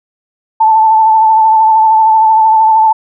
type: tone with vibrato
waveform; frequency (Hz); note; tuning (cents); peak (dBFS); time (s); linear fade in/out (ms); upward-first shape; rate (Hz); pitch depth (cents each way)
sine; 880; A5; 0; -4; 0.6-2.93; 10; triangle; 13; 34
effects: none